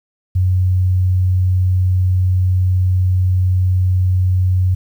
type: tone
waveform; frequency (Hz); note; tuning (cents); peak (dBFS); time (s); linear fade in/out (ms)
sine; 92.1; F#2; -7; -11; 0.35-4.75; 10
effects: 8-bit